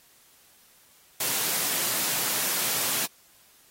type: high-pass noise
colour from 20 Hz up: white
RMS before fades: -27 dBFS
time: 1.2-3.06 s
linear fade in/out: 5 ms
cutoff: 110 Hz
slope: 96 dB/octave
effects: white hiss -58 dBFS RMS until 3.7 s + AAC 48 kbps